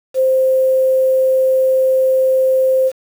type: tone with quantisation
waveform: sine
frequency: 523 Hz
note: C5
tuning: 1 cent flat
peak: -10 dBFS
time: 0.14-2.92 s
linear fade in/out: 50 ms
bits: 6
effects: none